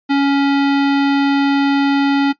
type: tone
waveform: square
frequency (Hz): 279.3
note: C#4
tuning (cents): +13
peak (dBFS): -12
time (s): 0.09-2.33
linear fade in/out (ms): 20
effects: noise-tail reverb RT60 0.1 s tail -17 dB re dry + resampled to 11025 Hz